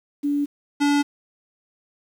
sine / square tone pair in turn, 287.8 / 287.8 Hz, D4 / D4, -35 / -35 cents, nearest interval unison, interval 0 cents, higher neither, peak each -19 / -17 dBFS, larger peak second, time 0.23-0.46 / 0.8-1.03 s, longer neither, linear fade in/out 20 ms, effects low-pass 8000 Hz 12 dB/octave + 8-bit

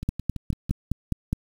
two click trains, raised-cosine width 5 ms, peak -11 / -19 dBFS, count 7 / 5, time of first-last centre 0.09-1.33 / 0.03-0.696 s, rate 4.84 / 6.01 Hz, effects 7-bit

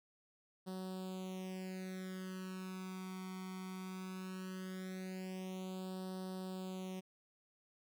sawtooth tone with flanger, 186.8 Hz, F#3, 17 cents sharp, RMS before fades -45 dBFS, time 0.66-7.01 s, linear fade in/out 20 ms, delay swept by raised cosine 0.22 to 0.89 ms, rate 0.18 Hz, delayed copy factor +0.9, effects none

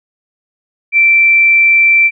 sine tone, 2342 Hz, D7, 5 cents flat, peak -5 dBFS, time 0.92-2.11 s, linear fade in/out 50 ms, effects none

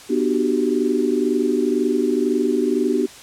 sine chord, G major seventh, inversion first, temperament equal with one note detuned, 246.9 / 300.2 / 370 / 392 Hz, B3 / D4 / F#4 / G4, 0 / +38 / 0 / 0 cents, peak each -22 dBFS, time 0.09-3.07 s, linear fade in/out 20 ms, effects white hiss -41 dBFS RMS until 3.22 s + low-pass 9000 Hz 12 dB/octave

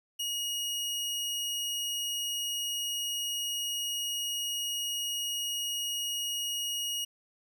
sawtooth tone, 2880 Hz, F#7, 47 cents flat, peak -28 dBFS, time 0.19-7.05 s, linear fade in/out 10 ms, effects none

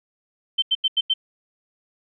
sine tone bursts, 3100 Hz, G7, 20 cents flat, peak -16 dBFS, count 5, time 0.58-1.139 s, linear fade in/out 10 ms, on 43 ms, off 86 ms, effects none

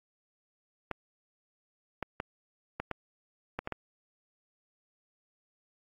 clicks, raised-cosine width 0.5 ms, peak -18 dBFS, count 8, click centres 0.913 / 2.027 / 2.201 / 2.8 / 2.913 / 3.59 / 3.674 / 3.723 s, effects AAC 32 kbps

